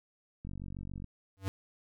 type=click train; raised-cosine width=5 ms; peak=-30 dBFS; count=29; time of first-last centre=0.45-1.043 s; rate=47.2 Hz
type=tone with exponential growth; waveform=square; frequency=96.7 Hz; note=G2; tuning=23 cents flat; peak=-29 dBFS; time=1.37-1.48 s; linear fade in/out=0 ms; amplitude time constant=22 ms
effects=none